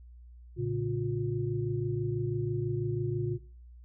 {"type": "tone cluster", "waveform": "sine", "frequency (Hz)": [114.6, 140.7, 356.1], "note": ["A#2", "C#3", "F4"], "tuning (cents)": [-29, 26, 34], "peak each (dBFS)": [-33, -33, -33], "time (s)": [0.56, 3.39], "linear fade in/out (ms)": 50, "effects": ["noise-tail reverb RT60 0.4 s tail -17 dB re dry", "added 60 Hz sine -48 dBFS peak until 3.84 s"]}